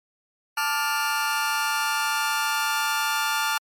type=chord; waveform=sawtooth; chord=D minor; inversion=second; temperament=just; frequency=881 / 1174.7 / 1409.6 Hz; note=A5 / D6 / F6; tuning=+2 / 0 / +16 cents; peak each=-23 / -25 / -22 dBFS; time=0.57-3.58 s; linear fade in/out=5 ms; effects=MP3 64 kbps